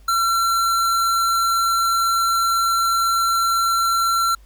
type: tone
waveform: square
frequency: 1357 Hz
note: E6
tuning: 50 cents sharp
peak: -17 dBFS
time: 0.08-4.35 s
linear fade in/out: 5 ms
effects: added 50 Hz sine -44 dBFS peak until 4.45 s + pink hiss -58 dBFS RMS until 4.45 s